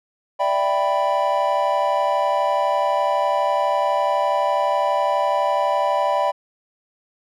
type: chord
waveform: triangle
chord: E minor seventh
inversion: third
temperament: equal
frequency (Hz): 587.3 / 659.3 / 784 / 987.8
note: D5 / E5 / G5 / B5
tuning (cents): 0 / 0 / 0 / 0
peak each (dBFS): -20 / -23 / -21 / -20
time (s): 0.39-6.32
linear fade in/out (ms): 20
effects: none